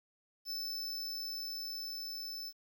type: tone with level ramp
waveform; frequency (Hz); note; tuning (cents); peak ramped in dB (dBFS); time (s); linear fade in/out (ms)
square; 5274; E8; 0; -37 to -41; 0.45-2.53; 50
effects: 11-bit